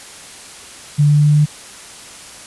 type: tone with pitch steps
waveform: sine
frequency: 146.83 / 147.68 / 148.54 / 149.4 Hz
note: D3 / D3 / D3 / D3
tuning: 0 / +10 / +20 / +30 cents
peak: -8 dBFS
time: 0.98-1.46 s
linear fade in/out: 20 ms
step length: 120 ms
effects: white hiss -36 dBFS RMS until 2.46 s + resampled to 24000 Hz